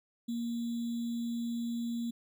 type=tone with sample-and-hold; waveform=sine; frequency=234.3 Hz; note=A#3; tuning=9 cents sharp; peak=-32 dBFS; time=0.28-2.11 s; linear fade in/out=10 ms; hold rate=3675 Hz; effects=none